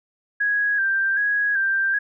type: tone with vibrato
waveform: sine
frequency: 1618 Hz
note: G#6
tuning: 46 cents flat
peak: -18 dBFS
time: 0.4-1.99 s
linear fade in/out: 10 ms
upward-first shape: square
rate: 1.3 Hz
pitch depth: 44 cents each way
effects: none